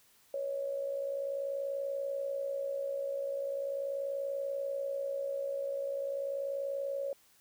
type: tone with amplitude modulation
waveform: sine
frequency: 554.4 Hz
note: C#5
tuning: in tune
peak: -30 dBFS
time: 0.34-7.13 s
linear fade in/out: 2 ms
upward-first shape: sine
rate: 60.4 Hz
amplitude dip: 60%
effects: white hiss -65 dBFS RMS until 7.4 s